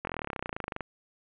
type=slowing click train; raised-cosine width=0.5 ms; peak=-18 dBFS; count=25; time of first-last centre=0.05-0.807 s; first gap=22 ms; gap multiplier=1.03; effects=resampled to 8000 Hz + 8-bit